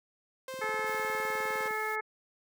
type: tone with pitch glide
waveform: sawtooth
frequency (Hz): 523.3 to 526.6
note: C5 to C5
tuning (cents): 0 to +11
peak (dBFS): -34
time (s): 0.48-1.68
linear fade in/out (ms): 2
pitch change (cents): +11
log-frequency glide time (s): 0.92-1.21
type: click train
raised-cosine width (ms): 3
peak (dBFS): -33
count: 24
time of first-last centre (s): 0.54-1.708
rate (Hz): 19.7
type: harmonic tone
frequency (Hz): 432.4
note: A4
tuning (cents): -30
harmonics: 1 / 2 / 3 / 4 / 5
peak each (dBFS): -37 / -37 / -37 / -37 / -37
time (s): 0.61-2.01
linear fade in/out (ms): 10
type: high-pass noise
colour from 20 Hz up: white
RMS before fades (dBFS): -50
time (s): 0.86-1.96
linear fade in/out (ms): 10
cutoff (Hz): 820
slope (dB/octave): 96
effects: high-pass 200 Hz 12 dB/octave